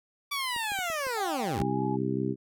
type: linear sweep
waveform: 15% pulse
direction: down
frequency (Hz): 1160 to 51.91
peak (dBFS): -23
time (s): 0.31-1.63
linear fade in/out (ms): 10
type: clicks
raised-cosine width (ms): 2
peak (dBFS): -32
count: 5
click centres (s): 0.563 / 0.719 / 0.789 / 0.901 / 1.068
type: tone with pitch glide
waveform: sine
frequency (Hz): 784 to 845.1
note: G5 to G#5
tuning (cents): 0 to +30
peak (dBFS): -33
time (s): 1.16-1.97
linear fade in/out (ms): 20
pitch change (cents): +130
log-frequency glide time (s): 1.47-1.83
type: harmonic tone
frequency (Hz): 65.41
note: C2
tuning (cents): 0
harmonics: 2 / 3 / 4 / 5 / 6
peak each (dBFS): -33 / -33 / -33 / -33 / -33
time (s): 1.56-2.36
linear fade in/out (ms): 50
effects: none